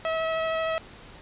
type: tone with vibrato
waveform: sawtooth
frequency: 646 Hz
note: E5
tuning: 35 cents flat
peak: -21 dBFS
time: 0.05-0.78 s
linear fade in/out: 0 ms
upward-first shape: sine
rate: 13 Hz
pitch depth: 8 cents each way
effects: pink hiss -47 dBFS RMS until 1.21 s + resampled to 8000 Hz